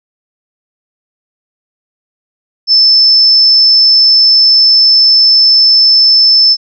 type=tone; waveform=sine; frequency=5274 Hz; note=E8; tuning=in tune; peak=-3 dBFS; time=2.67-6.57 s; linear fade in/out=50 ms; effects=none